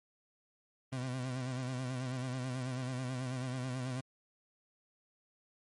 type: tone with vibrato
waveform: 30% pulse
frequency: 128 Hz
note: C3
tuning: 38 cents flat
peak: -33 dBFS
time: 0.92-4.01 s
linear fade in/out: 10 ms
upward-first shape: sine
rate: 9.2 Hz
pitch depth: 59 cents each way
effects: MP3 48 kbps